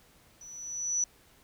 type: tone with level ramp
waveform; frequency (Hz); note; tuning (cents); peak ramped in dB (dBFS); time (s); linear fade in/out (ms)
sine; 5930; F#8; +3; -46 to -24; 0.41-1.04; 2
effects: pink hiss -61 dBFS RMS until 1.43 s